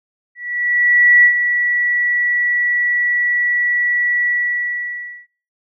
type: tone with ADSR envelope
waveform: sine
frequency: 1945 Hz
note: B6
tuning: 27 cents flat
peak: -6 dBFS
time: 0.35-5.27 s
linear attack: 890 ms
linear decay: 84 ms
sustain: -8 dB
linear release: 1000 ms
effects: noise-tail reverb RT60 0.4 s tail -23 dB re dry